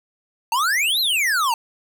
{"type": "exponential two-way sweep", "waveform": "square", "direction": "up then down", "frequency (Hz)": [880, 4233, 880], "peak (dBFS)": -18, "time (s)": [0.52, 1.54], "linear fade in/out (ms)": 2, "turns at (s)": 1, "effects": []}